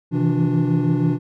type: tone cluster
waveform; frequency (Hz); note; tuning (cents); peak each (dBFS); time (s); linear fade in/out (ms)
triangle; 130.3 / 160.1 / 166.4 / 293.5 / 357; C3 / D#3 / E3 / D4 / F4; -7 / +50 / +17 / -1 / +38; -20 / -20 / -20 / -19 / -27; 0.11-1.19; 50
effects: none